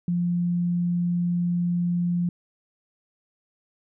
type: tone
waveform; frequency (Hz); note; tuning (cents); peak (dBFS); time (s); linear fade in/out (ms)
sine; 174.61; F3; 0; -21; 0.08-2.29; 2
effects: none